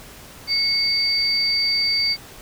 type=tone pair together; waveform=sine; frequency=2187 / 4634 Hz; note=C#7 / D8; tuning=-24 / -24 cents; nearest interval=octave + minor second; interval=1300 cents; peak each=-25 / -18 dBFS; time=0.47-2.17 s; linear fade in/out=50 ms; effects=pink hiss -42 dBFS RMS until 2.41 s